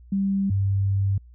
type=tone pair in turn; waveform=sine; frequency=196 / 98.28 Hz; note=G3 / G2; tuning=0 / +5 cents; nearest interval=octave; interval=1195 cents; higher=first; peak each=-20 / -19 dBFS; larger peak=second; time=0.12-0.5 / 0.5-1.18 s; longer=second; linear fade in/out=5 ms; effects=added 60 Hz sine -45 dBFS peak until 1.34 s